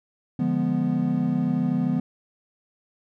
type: chord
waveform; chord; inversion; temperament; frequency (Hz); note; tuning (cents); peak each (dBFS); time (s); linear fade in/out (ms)
triangle; D diminished seventh; none; equal; 146.83 / 174.61 / 207.7 / 246.9; D3 / F3 / Ab3 / Cb4; 0 / 0 / 0 / 0; -27 / -24 / -27 / -22; 0.39-2; 5
effects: none